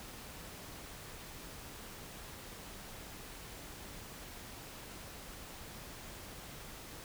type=silence; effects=pink hiss -49 dBFS RMS until 7.04 s